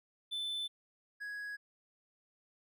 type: tone pair in turn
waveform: triangle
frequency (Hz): 3520 / 1665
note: A7 / G#6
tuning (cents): 0 / +4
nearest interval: octave + minor second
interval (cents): 1296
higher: first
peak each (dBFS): -34 / -38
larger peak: first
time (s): 0.31-0.68 / 1.2-1.57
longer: neither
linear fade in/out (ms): 20
effects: none